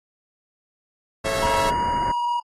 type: low-pass noise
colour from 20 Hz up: pink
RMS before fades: -30 dBFS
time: 1.24-2.12 s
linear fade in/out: 10 ms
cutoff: 2100 Hz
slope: 96 dB/octave
type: chord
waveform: sawtooth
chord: A major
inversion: none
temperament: equal with one note detuned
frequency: 440 / 546.4 / 659.3 Hz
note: A4 / C#5 / E5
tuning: 0 / -25 / 0 cents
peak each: -27 / -21 / -23 dBFS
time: 1.24-1.71 s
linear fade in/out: 20 ms
type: tone with pitch glide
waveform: triangle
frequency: 953 to 958.5 Hz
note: A#5 to A#5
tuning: +38 to +48 cents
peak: -19 dBFS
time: 1.42-2.4 s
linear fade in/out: 10 ms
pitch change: +10 cents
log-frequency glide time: 1.54-1.82 s
effects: AAC 32 kbps